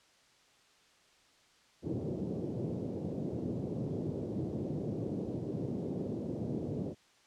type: band-pass noise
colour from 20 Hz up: pink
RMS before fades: -37 dBFS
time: 1.82-6.95 s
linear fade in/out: 50 ms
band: 110 to 470 Hz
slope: 24 dB/octave
effects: white hiss -65 dBFS RMS until 7.26 s + low-pass 6000 Hz 12 dB/octave